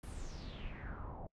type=noise with low-pass filter sweep; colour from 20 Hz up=brown; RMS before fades=-45 dBFS; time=0.03-1.27 s; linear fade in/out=5 ms; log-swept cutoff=11000 to 670 Hz; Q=4.9; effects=noise-tail reverb RT60 0.1 s tail -26 dB re dry